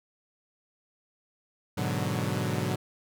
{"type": "chord", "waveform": "sawtooth", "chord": "G# half-diminished seventh", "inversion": "none", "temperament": "equal", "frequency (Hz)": [103.83, 123.47, 146.83, 185], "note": ["G#2", "B2", "D3", "F#3"], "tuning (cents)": [0, 0, 0, 0], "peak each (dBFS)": -29, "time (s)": [1.77, 2.76], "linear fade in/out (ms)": 10, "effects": []}